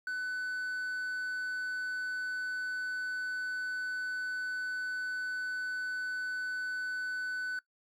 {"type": "tone with quantisation", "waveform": "triangle", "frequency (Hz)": 1500, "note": "F#6", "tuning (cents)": 23, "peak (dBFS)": -31, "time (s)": [0.07, 7.59], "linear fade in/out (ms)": 2, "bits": 10, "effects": ["noise-tail reverb RT60 0.1 s tail -21 dB re dry"]}